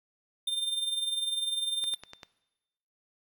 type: tone with tremolo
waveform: square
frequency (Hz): 3600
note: A7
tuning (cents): +39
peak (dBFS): -27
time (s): 0.47-1.95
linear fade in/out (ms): 5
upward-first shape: sine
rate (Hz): 20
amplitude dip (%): 55
type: click train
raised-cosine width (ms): 0.2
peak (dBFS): -25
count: 5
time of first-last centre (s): 1.84-2.232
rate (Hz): 10.2
effects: noise-tail reverb RT60 1.0 s tail -19 dB re dry